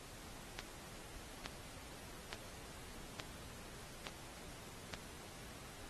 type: click train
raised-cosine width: 0.2 ms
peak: -23 dBFS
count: 6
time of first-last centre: 0.59-4.938 s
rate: 1.15 Hz
effects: pink hiss -54 dBFS RMS until 5.89 s + AAC 32 kbps